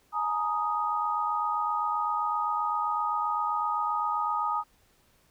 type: chord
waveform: sine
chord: Ab suspended second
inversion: none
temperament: equal with one note detuned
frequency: 844.6 / 932.3 / 1244.5 Hz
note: Ab5 / Bb5 / Eb6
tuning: +29 / 0 / 0 cents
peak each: -32 / -32 / -28 dBFS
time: 0.12-4.64 s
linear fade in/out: 50 ms
effects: pink hiss -65 dBFS RMS until 5.3 s